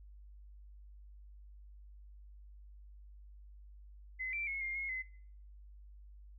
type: tone with pitch steps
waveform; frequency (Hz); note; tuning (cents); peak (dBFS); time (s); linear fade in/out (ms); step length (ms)
sine; 2041 / 2345 / 2179 / 2118 / 2162 / 2044; C7 / D7 / C#7 / C7 / C#7 / C7; -44 / -3 / -30 / +21 / -44 / -41; -36; 4.19-5.03; 20; 140
effects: noise-tail reverb RT60 0.6 s tail -22 dB re dry + added 50 Hz sine -52 dBFS peak until 6.38 s